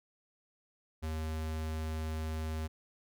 square tone, 78.9 Hz, D#2, 25 cents sharp, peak -35 dBFS, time 1.02-2.68 s, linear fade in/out 20 ms, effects none

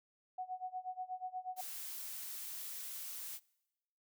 sine tone with tremolo, 740 Hz, F#5, in tune, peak -37 dBFS, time 0.38-1.61 s, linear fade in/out 5 ms, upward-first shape sine, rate 8.3 Hz, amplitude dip 90%
blue noise, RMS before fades -45 dBFS, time 1.56-3.4 s, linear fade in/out 50 ms
effects noise-tail reverb RT60 1.0 s tail -25 dB re dry

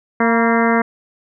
harmonic tone with a mistuned harmonic, 230 Hz, A#3, 23 cents flat, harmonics 1 / 2 / 3 / 4 / 5 / 6 / 7 / 8 / 9, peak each -16 / -19 / -21 / -22 / -23 / -24 / -24 / -25 / -26 dBFS, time 0.2-0.82 s, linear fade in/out 5 ms, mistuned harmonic 4, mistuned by +50 cents, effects none

